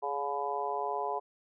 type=harmonic tone with a mistuned harmonic; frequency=142.4 Hz; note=C#3; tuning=47 cents sharp; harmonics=3 / 4 / 5 / 6 / 7; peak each=-37 / -41 / -36 / -37 / -36 dBFS; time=0.02-1.2 s; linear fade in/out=20 ms; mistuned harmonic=3; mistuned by=-31 cents; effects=none